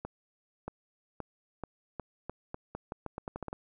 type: accelerating click train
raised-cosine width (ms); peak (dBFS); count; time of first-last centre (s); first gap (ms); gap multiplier
1; -23; 16; 0.05-3.529; 630; 0.83
effects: none